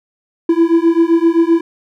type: beating tone pair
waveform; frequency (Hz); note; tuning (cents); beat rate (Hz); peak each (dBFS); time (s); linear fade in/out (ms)
triangle; 329.6 / 337.3; E4 / E4; 0 / +40; 7.7; -10; 0.49-1.61; 5
effects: none